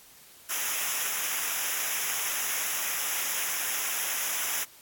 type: noise with comb filter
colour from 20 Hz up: white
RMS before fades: -30 dBFS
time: 0.49-4.65 s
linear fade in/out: 20 ms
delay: 0.23 ms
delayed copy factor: -0.85
effects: white hiss -53 dBFS RMS until 4.81 s + AAC 64 kbps